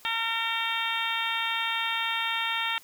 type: harmonic tone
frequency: 456.1 Hz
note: A#4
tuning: 38 cents flat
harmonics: 2 / 3 / 4 / 5 / 6 / 7 / 8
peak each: -34 / -34 / -34 / -34 / -34 / -34 / -34 dBFS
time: 0.05-2.78 s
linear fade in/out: 0 ms
effects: white hiss -54 dBFS RMS until 2.83 s